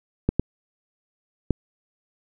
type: clicks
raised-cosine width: 3 ms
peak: -6 dBFS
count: 3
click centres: 0.29 / 0.396 / 1.507 s
effects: none